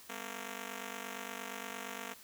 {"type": "ring-modulated tone", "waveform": "5% pulse", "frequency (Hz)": 230, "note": "A#3", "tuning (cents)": -23, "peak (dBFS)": -27, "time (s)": [0.09, 2.14], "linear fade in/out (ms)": 10, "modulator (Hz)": 24.3, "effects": ["white hiss -56 dBFS RMS until 2.23 s"]}